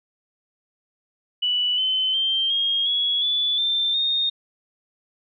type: tone with pitch steps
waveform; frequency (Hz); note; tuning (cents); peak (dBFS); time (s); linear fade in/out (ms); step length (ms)
sine; 2960 / 3054 / 3151 / 3250 / 3353 / 3460 / 3569 / 3682; F#7 / G7 / G7 / G#7 / G#7 / A7 / A7 / A#7; 0 / -46 / +8 / -38 / +16 / -30 / +24 / -22; -19; 1.42-4.3; 10; 360
effects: none